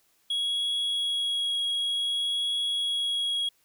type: tone with vibrato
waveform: triangle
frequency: 3322 Hz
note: G#7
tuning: in tune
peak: -24 dBFS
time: 0.3-3.49 s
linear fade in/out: 5 ms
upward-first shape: triangle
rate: 0.55 Hz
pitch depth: 9 cents each way
effects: white hiss -67 dBFS RMS until 3.64 s